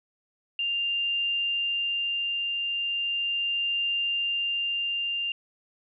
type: tone with tremolo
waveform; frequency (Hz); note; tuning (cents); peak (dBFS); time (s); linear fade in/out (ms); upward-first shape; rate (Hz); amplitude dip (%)
sine; 2794; F7; 0; -24; 0.59-5.32; 2; triangle; 0.38; 25
effects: none